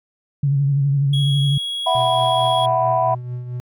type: tone with vibrato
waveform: sine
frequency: 140 Hz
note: C#3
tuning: 18 cents sharp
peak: -14 dBFS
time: 0.43-1.58 s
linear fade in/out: 5 ms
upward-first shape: sine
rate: 12 Hz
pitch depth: 47 cents each way
type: tone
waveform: triangle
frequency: 3322 Hz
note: G#7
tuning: in tune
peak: -21 dBFS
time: 1.13-2.66 s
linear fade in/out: 5 ms
type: chord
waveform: sine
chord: E suspended second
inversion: none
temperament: just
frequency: 659.3 / 741.7 / 988.9 Hz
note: E5 / F#5 / B5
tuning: 0 / +4 / +2 cents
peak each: -19 dBFS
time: 1.86-3.15 s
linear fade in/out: 10 ms
type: tone with tremolo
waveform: triangle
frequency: 123.47 Hz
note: B2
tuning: in tune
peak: -21 dBFS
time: 1.95-3.6 s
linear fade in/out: 0 ms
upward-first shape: triangle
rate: 4.5 Hz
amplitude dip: 55%
effects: tanh soft clip ceiling -4 dBFS